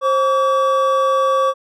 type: tone pair together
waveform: triangle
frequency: 531.4 / 1142 Hz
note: C5 / D6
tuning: +27 / -49 cents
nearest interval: octave + minor second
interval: 1324 cents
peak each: -14 dBFS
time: 0.01-1.54 s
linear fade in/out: 50 ms
effects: none